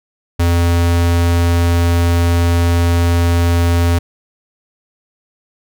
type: tone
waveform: square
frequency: 85.7 Hz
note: F2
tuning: 32 cents flat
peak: -11 dBFS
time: 0.39-3.99 s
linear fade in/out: 10 ms
effects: none